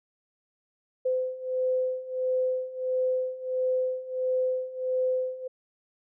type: beating tone pair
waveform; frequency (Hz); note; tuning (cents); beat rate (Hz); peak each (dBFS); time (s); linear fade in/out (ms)
sine; 511 / 512.5; C5 / C5; -41 / -36; 1.5; -30 / -27; 1.05-5.48; 10
effects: none